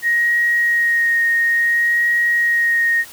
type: tone with vibrato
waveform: sine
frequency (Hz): 1875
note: A#6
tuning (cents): +10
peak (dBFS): -13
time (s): 0.02-3.05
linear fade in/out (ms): 50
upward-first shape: sine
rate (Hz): 0.58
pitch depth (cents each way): 15
effects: white hiss -39 dBFS RMS until 3.12 s

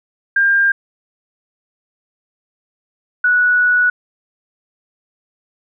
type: tone pair in turn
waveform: sine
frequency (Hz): 1600 / 1471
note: G6 / F#6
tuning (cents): +35 / -11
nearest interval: minor second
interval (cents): 146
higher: first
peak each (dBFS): -10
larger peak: neither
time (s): 0.36-0.72 / 3.24-3.9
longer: second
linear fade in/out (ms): 5
effects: none

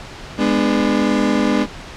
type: chord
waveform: 35% pulse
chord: G# diminished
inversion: none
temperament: just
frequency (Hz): 207.7 / 249.2 / 299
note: G#3 / B3 / D4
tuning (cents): 0 / +16 / +31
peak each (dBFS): -17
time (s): 0.37-1.67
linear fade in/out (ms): 50
effects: pink hiss -34 dBFS RMS until 1.96 s + low-pass 5000 Hz 12 dB/octave

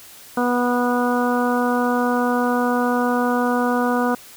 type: harmonic tone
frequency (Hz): 244.9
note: B3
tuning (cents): -14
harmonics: 1 / 2 / 3 / 4 / 5 / 6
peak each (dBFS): -20 / -23 / -25 / -26 / -27 / -28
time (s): 0.37-4.15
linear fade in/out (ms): 5
effects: white hiss -43 dBFS RMS until 4.36 s

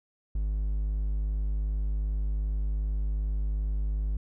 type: tone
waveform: triangle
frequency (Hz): 51.3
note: G#1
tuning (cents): -21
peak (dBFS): -24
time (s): 0.35-4.17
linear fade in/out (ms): 5
effects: none

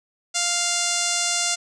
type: tone with low-pass filter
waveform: 5% pulse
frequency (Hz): 698.5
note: F5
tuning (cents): 0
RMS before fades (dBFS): -23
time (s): 0.34-1.56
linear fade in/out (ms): 20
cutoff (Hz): 7500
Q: 2.3
effects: none

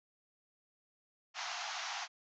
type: band-pass noise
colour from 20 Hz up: pink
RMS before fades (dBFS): -41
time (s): 1.34-2.08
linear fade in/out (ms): 50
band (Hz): 680 to 6700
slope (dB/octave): 96
effects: none

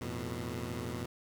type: tone cluster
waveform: 15% pulse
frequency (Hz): 86.5 / 109 / 121.8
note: F2 / A2 / B2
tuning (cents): -16 / -16 / -24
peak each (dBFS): -35 / -36 / -33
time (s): 0.01-1.06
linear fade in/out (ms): 5
effects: 9-bit

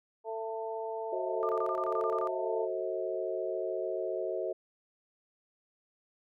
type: harmonic tone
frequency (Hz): 222.9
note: A3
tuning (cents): +23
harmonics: 2 / 3 / 4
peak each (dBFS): -37 / -39 / -40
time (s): 0.24-2.68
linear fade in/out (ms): 50
type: chord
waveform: sine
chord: F# diminished seventh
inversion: none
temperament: just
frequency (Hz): 370 / 444 / 532.8 / 639.4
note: F#4 / A4 / C5 / Eb5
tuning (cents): 0 / +16 / +31 / +47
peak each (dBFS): -36 / -38 / -38 / -36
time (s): 1.12-4.53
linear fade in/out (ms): 10
type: tone bursts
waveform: sine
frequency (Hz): 1198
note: D6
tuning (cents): +34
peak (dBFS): -33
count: 10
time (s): 1.43-2.273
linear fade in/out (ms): 0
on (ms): 60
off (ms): 27
effects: none

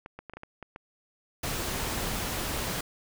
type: clicks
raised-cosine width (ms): 0.5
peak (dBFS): -26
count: 8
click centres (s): 0.061 / 0.19 / 0.297 / 0.336 / 0.37 / 0.434 / 0.627 / 0.761
type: noise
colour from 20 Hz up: pink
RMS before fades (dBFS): -32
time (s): 1.43-2.81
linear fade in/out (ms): 5
effects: none

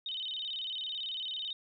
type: tone with vibrato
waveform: sine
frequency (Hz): 3363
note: G#7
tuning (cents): +21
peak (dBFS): -35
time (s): 0.06-1.53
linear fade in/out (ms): 2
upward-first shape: square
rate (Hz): 18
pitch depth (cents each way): 170
effects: none

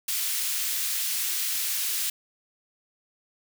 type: high-pass noise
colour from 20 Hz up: white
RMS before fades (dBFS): -28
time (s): 0.08-2.1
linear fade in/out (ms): 5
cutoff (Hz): 2200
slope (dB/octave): 12
effects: none

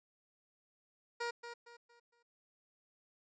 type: tone with echo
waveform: 15% pulse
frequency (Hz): 473.2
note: A#4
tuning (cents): +26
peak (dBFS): -30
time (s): 1.2-1.31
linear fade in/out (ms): 10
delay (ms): 230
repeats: 4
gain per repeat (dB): -9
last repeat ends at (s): 2.23
effects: resampled to 16000 Hz

